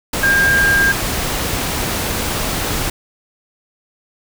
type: tone in noise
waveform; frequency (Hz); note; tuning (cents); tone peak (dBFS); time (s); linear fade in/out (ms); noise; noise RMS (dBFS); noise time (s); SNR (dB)
sine; 1605; G6; +40; -11; 0.23-0.92; 5; pink; -20; 0.13-2.9; +6
effects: none